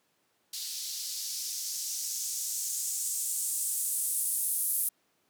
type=noise with band-pass filter sweep; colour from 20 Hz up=violet; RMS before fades=-33 dBFS; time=0.53-4.89 s; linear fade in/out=5 ms; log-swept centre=4300 to 11000 Hz; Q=2.2; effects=pink hiss -72 dBFS RMS until 5.29 s + high-pass 200 Hz 12 dB/octave